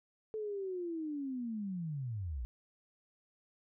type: linear sweep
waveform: sine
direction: down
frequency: 440 to 54 Hz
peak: -36 dBFS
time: 0.34-2.45 s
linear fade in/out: 0 ms
effects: none